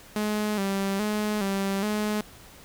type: tone with vibrato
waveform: sawtooth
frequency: 203.4 Hz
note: G#3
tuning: 36 cents flat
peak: -21 dBFS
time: 0.16-2.21 s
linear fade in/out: 2 ms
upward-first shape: square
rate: 1.2 Hz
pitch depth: 66 cents each way
effects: pink hiss -49 dBFS RMS until 2.64 s